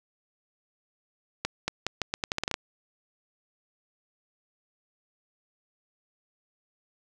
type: accelerating click train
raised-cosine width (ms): 0.2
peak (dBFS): -10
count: 12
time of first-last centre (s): 1.45-2.541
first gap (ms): 230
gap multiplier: 0.81
effects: none